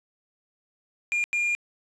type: tone bursts at uneven times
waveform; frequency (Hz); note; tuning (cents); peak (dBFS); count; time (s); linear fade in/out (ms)
triangle; 2410; D7; +44; -21; 2; 1.12-1.24 / 1.33-1.55; 0
effects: resampled to 24000 Hz + 8-bit